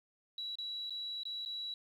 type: tone with dropouts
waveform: sine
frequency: 3913 Hz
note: B7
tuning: 17 cents flat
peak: -38 dBFS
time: 0.38-1.74 s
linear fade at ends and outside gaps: 2 ms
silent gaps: 0.555-0.585 / 0.897-0.905 / 1.234-1.253 / 1.451-1.459 s
effects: 11-bit